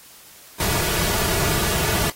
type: noise with comb filter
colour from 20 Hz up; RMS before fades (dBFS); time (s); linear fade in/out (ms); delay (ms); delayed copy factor
pink; -22; 0.6-2.1; 2; 3.8; -0.55
effects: white hiss -46 dBFS RMS until 2.15 s + AAC 48 kbps